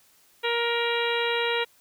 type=harmonic tone with a mistuned harmonic; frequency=470 Hz; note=A#4; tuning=14 cents sharp; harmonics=1 / 2 / 3 / 4 / 5 / 6 / 7 / 8; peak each=-27 / -31 / -33 / -32 / -32 / -33 / -35 / -35 dBFS; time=0.43-1.65 s; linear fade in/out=20 ms; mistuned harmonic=8; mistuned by=+42 cents; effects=white hiss -60 dBFS RMS until 1.8 s